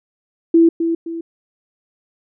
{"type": "tone with echo", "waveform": "sine", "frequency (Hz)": 332.1, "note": "E4", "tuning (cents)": 13, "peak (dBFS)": -7, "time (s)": [0.54, 0.69], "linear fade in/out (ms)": 5, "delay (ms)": 260, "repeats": 2, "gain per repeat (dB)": -8, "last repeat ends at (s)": 1.21, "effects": []}